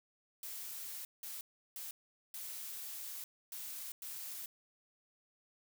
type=noise bursts at uneven times; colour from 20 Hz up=blue; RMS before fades=-45 dBFS; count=6; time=0.43-1.05 / 1.23-1.41 / 1.76-1.91 / 2.34-3.24 / 3.52-3.92 / 4.02-4.46 s; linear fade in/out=2 ms; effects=none